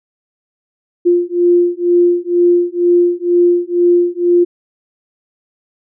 sine beating tone pair, 349.2 / 351.3 Hz, F4 / F4, 0 / +10 cents, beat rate 2.1 Hz, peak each -12 dBFS, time 1.05-4.45 s, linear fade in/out 20 ms, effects none

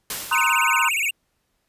white noise with exponential decay, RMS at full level -26 dBFS, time 0.1-0.98 s, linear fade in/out 2 ms, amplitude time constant 190 ms
sine chord, C half-diminished seventh, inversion third, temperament just, 941.9 / 1046.5 / 1255.8 / 1507 Hz, Bb5 / C6 / Eb6 / Gb6, +18 / 0 / +16 / +31 cents, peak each -24 dBFS, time 0.31-0.89 s, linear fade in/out 5 ms
square tone with vibrato, 2489 Hz, D#7, in tune, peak -21 dBFS, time 0.32-1.11 s, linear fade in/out 10 ms, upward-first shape sine, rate 17 Hz, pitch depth 220 cents each way
effects pink hiss -71 dBFS RMS until 1.68 s + resampled to 32000 Hz

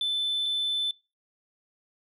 sine tone pair in turn, 3520 / 3520 Hz, A7 / A7, 0 / 0 cents, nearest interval unison, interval 0 cents, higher neither, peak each -23 dBFS, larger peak neither, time 0.01-0.46 / 0.46-0.91 s, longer neither, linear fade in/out 2 ms, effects noise-tail reverb RT60 0.3 s tail -26 dB re dry + tanh soft clip ceiling -23 dBFS

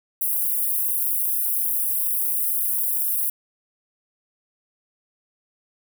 white high-pass noise, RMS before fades -23 dBFS, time 0.21-3.3 s, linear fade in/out 5 ms, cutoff 10000 Hz, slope 48 dB/octave, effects none

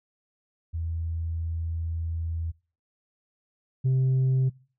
sine tone pair in turn, 82.41 / 130.82 Hz, E2 / C3, 0 / 0 cents, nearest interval minor sixth, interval 800 cents, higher second, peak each -27 / -17 dBFS, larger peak second, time 0.73-2.52 / 3.84-4.5 s, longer first, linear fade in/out 20 ms, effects noise-tail reverb RT60 0.4 s tail -24 dB re dry + tanh soft clip ceiling -19 dBFS

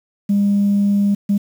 sine tone bursts at uneven times, 201.9 Hz, G#3, 49 cents flat, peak -11 dBFS, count 2, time 0.29-1.15 / 1.29-1.38 s, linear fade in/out 10 ms, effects tanh soft clip ceiling -9 dBFS + 7-bit

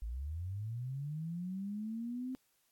sine linear sweep, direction up, 51.4 to 261.6 Hz, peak -37 dBFS, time 0.02-2.35 s, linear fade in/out 0 ms, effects white hiss -75 dBFS RMS until 2.71 s + AAC 64 kbps

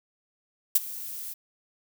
violet noise with ADSR envelope, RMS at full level -17 dBFS, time 0.75-1.34 s, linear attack 8 ms, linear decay 26 ms, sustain -20 dB, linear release 14 ms, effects none

